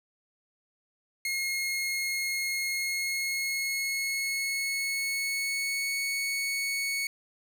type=tone with pitch glide; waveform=sawtooth; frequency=2155 to 2217 Hz; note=C#7 to C#7; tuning=-49 to 0 cents; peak=-25 dBFS; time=1.25-7.07 s; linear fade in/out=2 ms; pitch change=+49 cents; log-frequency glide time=2.7-5.95 s; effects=none